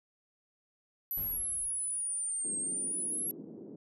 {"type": "exponential two-way sweep", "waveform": "sine", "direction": "down then up", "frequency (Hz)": [12000, 8372, 11410], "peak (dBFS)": -32, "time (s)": [1.11, 3.31], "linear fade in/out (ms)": 0, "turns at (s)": 2.58}
{"type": "noise with exponential decay", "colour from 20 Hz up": "brown", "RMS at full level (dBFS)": -41, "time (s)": [1.17, 2.23], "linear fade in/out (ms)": 5, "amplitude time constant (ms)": 230}
{"type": "band-pass noise", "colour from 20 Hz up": "white", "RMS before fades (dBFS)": -47, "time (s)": [2.44, 3.76], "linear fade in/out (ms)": 5, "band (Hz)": [200, 340], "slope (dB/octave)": 24}
{"effects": []}